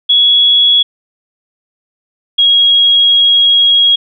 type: tone pair in turn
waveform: sine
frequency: 3359 / 3296 Hz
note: G#7 / G#7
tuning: +19 / -14 cents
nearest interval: unison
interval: 33 cents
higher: first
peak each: -5 dBFS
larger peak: neither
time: 0.09-0.83 / 2.38-3.96 s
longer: second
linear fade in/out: 10 ms
effects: none